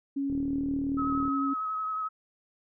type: tone with pitch glide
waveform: sine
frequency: 277.2 to 275.6 Hz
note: C#4 to C#4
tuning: 0 to -10 cents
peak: -27 dBFS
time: 0.16-1.54 s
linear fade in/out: 10 ms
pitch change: -10 cents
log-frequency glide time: 0.69-1.12 s
type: click train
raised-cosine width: 3 ms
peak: -27 dBFS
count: 39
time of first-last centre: 0.3-1.279 s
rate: 38.8 Hz
type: tone with vibrato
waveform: sine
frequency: 1279 Hz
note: D#6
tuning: 47 cents sharp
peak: -29 dBFS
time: 0.97-2.09 s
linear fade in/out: 20 ms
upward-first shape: sine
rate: 11 Hz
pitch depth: 19 cents each way
effects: none